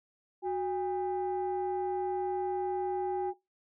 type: tone pair together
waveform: sine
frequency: 369.1 / 809.7 Hz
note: F#4 / G#5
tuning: -4 / -44 cents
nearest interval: octave + major second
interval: 1360 cents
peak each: -30 / -32 dBFS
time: 0.42-3.34 s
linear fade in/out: 50 ms
effects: noise-tail reverb RT60 0.2 s tail -21 dB re dry + tanh soft clip ceiling -25 dBFS